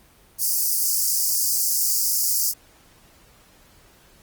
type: high-pass noise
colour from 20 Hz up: white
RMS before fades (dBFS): -21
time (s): 0.38-2.54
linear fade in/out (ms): 50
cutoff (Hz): 4700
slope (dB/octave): 96
effects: pink hiss -54 dBFS RMS until 4.22 s + Opus 24 kbps